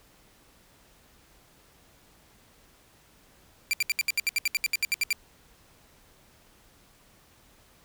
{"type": "tone bursts", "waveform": "sawtooth", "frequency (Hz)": 2360, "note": "D7", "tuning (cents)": 8, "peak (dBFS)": -19, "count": 16, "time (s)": [3.71, 5.128], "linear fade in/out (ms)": 0, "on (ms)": 23, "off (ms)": 70, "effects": ["pink hiss -59 dBFS RMS until 7.84 s"]}